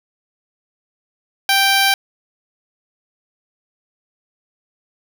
10% pulse tone, 784 Hz, G5, in tune, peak -4 dBFS, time 1.49-1.94 s, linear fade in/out 2 ms, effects none

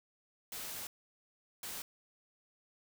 white noise bursts at uneven times, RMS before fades -43 dBFS, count 2, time 0.52-0.87 / 1.63-1.82 s, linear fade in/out 2 ms, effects none

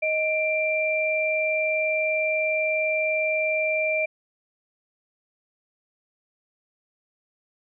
sine tone pair together, 625.9 / 2363 Hz, D#5 / D7, +10 / +10 cents, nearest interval octave + major seventh, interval 2300 cents, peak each -24 dBFS, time 0.02-4.06 s, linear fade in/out 10 ms, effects none

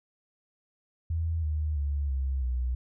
sine tone with pitch steps, 82 / 76.51 / 71.39 / 66.6 / 62.14 Hz, E2 / D#2 / D2 / C2 / B1, -9 / -29 / -48 / +31 / +11 cents, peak -26 dBFS, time 1.1-2.75 s, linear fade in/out 5 ms, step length 330 ms, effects none

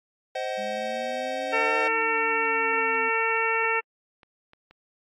square chord, C diminished, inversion none, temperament just, 523.3 / 627.9 / 753.5 Hz, C5 / Eb5 / Gb5, 0 / +16 / +31 cents, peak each -32 / -34 / -33 dBFS, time 0.35-1.88 s, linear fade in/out 5 ms
sine exponential two-way sweep, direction up then down, 202.4 to 314.2 to 259.1 Hz, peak -39 dBFS, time 0.57-3.1 s, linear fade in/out 20 ms, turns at 1.85 s
harmonic tone, 451.5 Hz, A4, 45 cents sharp, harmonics 1 / 2 / 3 / 4 / 5 / 6, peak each -29 / -29 / -29 / -29 / -29 / -29 dBFS, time 1.52-3.81 s, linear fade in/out 20 ms
clicks, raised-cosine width 0.3 ms, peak -35 dBFS, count 8, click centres 2.018 / 2.177 / 2.453 / 2.947 / 3.371 / 4.232 / 4.534 / 4.71 s
effects low-pass 5000 Hz 12 dB/octave + AAC 48 kbps

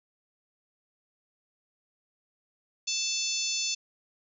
harmonic tone, 880 Hz, A5, in tune, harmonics 3 / 4 / 5 / 6 / 7 / 8, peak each -36 / -36 / -34 / -35 / -33 / -37 dBFS, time 2.87-3.75 s, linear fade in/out 10 ms, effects none

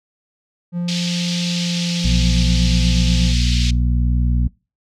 triangle tone with pitch glide, 174.61 to 172.31 Hz, F3 to F3, 0 to -23 cents, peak -17 dBFS, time 0.72-3.35 s, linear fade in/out 50 ms, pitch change -23 cents, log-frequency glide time 1.46-2.14 s
pink band-pass noise, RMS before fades -26 dBFS, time 0.88-3.71 s, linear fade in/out 5 ms, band 2800 to 5600 Hz, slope 24 dB/octave
harmonic tone, 60.2 Hz, B1, 44 cents flat, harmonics 1 / 2 / 3 / 4, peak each -15 / -21 / -25 / -27 dBFS, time 2.04-4.48 s, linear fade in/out 10 ms
effects noise-tail reverb RT60 0.3 s tail -24 dB re dry

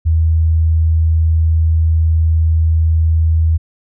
sine tone, 80.6 Hz, E2, 38 cents flat, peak -9 dBFS, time 0.05-3.58 s, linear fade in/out 20 ms, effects none

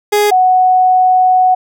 30% pulse / sine tone pair in turn, 415.3 / 740 Hz, G#4 / F#5, 0 / 0 cents, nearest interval minor seventh, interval 1000 cents, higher second, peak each -6 dBFS, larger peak neither, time 0.12-0.31 / 0.31-1.55 s, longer second, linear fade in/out 10 ms, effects none

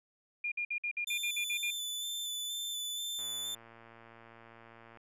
sine tone bursts, 2416 Hz, D7, 48 cents sharp, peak -32 dBFS, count 10, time 0.44-1.706 s, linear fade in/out 5 ms, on 78 ms, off 54 ms
sawtooth tone with vibrato, 3520 Hz, A7, in tune, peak -33 dBFS, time 1.07-3.55 s, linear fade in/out 5 ms, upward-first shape square, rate 2.1 Hz, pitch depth 15 cents each way
click train, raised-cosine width 0.5 ms, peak -39 dBFS, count 206, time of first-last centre 3.19-4.973 s, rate 115 Hz
effects none

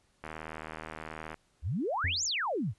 click train, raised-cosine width 0.5 ms, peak -25 dBFS, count 88, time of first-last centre 0.24-1.343 s, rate 78.9 Hz
sine exponential two-way sweep, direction up then down, 64.1 to 7440 to 84.5 Hz, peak -29 dBFS, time 1.62-2.74 s, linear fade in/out 50 ms, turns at 2.24 s
triangle tone with exponential decay, 87.31 Hz, F2, in tune, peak -25 dBFS, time 2.04-2.3 s, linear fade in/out 5 ms, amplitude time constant 55 ms
effects pink hiss -70 dBFS RMS until 2.78 s + resampled to 24000 Hz

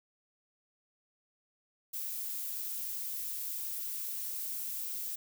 violet noise, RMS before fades -38 dBFS, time 1.93-5.16 s, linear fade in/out 10 ms, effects none

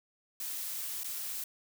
blue noise with dropouts, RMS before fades -38 dBFS, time 0.4-1.44 s, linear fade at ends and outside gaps 2 ms, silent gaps 1.035-1.043 s, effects none

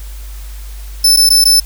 sawtooth tone with dropouts, 5274 Hz, E8, in tune, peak -3 dBFS, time 1.04-1.6 s, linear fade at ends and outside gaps 5 ms, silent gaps 1.164-1.17 / 1.292-1.302 / 1.442-1.453 s, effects added 50 Hz sine -25 dBFS peak until 1.65 s + white hiss -39 dBFS RMS until 1.65 s

